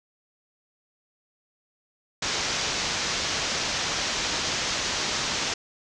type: low-pass noise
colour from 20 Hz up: white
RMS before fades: -28 dBFS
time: 2.22-5.54 s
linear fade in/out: 5 ms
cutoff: 6600 Hz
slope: 48 dB/octave
effects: none